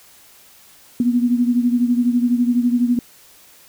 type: beating tone pair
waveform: sine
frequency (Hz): 240.3 / 252.3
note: B3 / B3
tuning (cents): -47 / +37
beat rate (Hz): 12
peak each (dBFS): -15 / -20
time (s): 1-2.99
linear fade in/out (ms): 2
effects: white hiss -48 dBFS RMS until 3.68 s